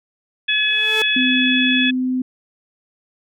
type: harmonic tone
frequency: 852 Hz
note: G#5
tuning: 44 cents sharp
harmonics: 2 / 3 / 4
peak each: -21 / -19 / -19 dBFS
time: 0.48-1.91 s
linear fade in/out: 10 ms
type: tone with exponential growth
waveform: sawtooth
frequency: 437.6 Hz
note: A4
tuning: 9 cents flat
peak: -15 dBFS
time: 0.56-1.02 s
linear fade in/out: 2 ms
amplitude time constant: 98 ms
type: tone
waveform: sine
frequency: 255.4 Hz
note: C4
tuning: 42 cents flat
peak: -17 dBFS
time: 1.16-2.22 s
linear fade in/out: 5 ms
effects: none